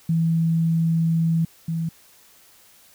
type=tone pair in turn; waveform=sine; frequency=164.3 / 164.3 Hz; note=E3 / E3; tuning=-5 / -5 cents; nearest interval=unison; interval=0 cents; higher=neither; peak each=-17 / -22 dBFS; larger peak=first; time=0.09-1.45 / 1.68-1.89 s; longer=first; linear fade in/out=5 ms; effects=white hiss -53 dBFS RMS until 2.94 s